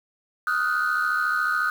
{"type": "tone cluster", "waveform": "sine", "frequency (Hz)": [1247, 1439, 1513], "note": ["D#6", "F#6", "F#6"], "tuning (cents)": [3, -49, 38], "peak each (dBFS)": -24, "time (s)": [0.47, 1.7], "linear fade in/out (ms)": 2, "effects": ["tanh soft clip ceiling -16 dBFS", "7-bit"]}